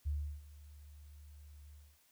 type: tone with ADSR envelope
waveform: sine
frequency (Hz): 73.42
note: D2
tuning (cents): 0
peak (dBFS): -32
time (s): 0.05-1.99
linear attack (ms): 22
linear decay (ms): 340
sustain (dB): -20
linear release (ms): 250
effects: white hiss -70 dBFS RMS until 2.11 s